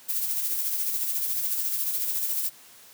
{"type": "noise with tremolo", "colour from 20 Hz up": "violet", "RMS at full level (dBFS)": -26, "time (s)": [0.08, 2.5], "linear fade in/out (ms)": 20, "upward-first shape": "sine", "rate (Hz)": 14, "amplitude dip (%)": 40, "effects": ["white hiss -51 dBFS RMS until 2.93 s", "high-pass 100 Hz 12 dB/octave"]}